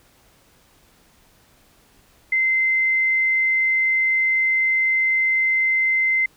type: tone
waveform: sine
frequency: 2072 Hz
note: C7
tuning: 17 cents flat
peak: -16 dBFS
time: 2.32-6.26 s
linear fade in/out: 5 ms
effects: pink hiss -56 dBFS RMS until 6.36 s